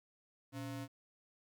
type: ring-modulated tone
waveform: square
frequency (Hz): 199.6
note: G3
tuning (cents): +32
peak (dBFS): -39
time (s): 0.52-0.88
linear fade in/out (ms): 50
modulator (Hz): 80.6
effects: 13-bit